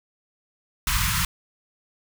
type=band-stop noise; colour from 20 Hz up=pink; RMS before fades=-23 dBFS; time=0.87-1.25 s; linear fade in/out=2 ms; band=190 to 940 Hz; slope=96 dB/octave; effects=none